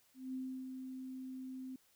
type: tone with ADSR envelope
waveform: sine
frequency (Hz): 259.7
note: C4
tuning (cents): -13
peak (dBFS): -38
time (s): 0.14-1.76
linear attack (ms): 200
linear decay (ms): 310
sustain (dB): -5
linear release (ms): 4
effects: white hiss -71 dBFS RMS until 1.95 s